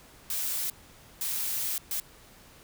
blue noise bursts at uneven times, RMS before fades -31 dBFS, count 3, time 0.3-0.7 / 1.21-1.78 / 1.91-2 s, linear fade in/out 2 ms, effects pink hiss -54 dBFS RMS until 2.63 s

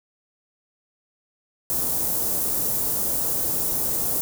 white band-stop noise, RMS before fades -24 dBFS, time 1.7-4.21 s, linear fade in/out 0 ms, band 650 to 9700 Hz, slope 12 dB/octave, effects none

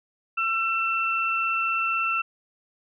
sine tone pair together, 1342 / 2684 Hz, E6 / E7, +31 / +31 cents, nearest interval octave, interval 1200 cents, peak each -25 dBFS, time 0.37-2.22 s, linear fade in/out 10 ms, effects none

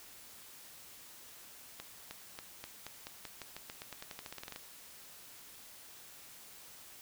accelerating click train, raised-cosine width 0.2 ms, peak -26 dBFS, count 22, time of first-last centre 1.8-4.561 s, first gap 310 ms, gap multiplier 0.9, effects white hiss -54 dBFS RMS until 7.01 s

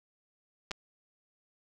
clicks, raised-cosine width 0.2 ms, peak -19 / -18 dBFS, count 2, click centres 0.71 / 0.715 s, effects none

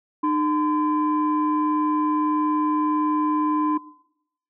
sine tone pair together, 303.6 / 1021.2 Hz, D#4 / C6, -42 / -42 cents, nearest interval octave + major sixth, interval 2100 cents, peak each -20 / -21 dBFS, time 0.23-3.78 s, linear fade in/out 10 ms, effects noise-tail reverb RT60 0.8 s tail -21 dB re dry + tanh soft clip ceiling -13 dBFS

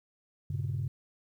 sine chord, G diminished, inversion none, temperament equal with one note detuned, 98 / 118.92 / 138.59 Hz, G2 / Bb2 / Db3, 0 / +35 / 0 cents, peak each -33 / -36 / -33 dBFS, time 0.5-0.88 s, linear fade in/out 5 ms, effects tanh soft clip ceiling -24 dBFS + 11-bit

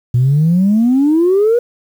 sine exponential sweep, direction up, 118.5 to 490 Hz, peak -7 dBFS, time 0.14-1.59 s, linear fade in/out 5 ms, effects tanh soft clip ceiling -5 dBFS + 7-bit

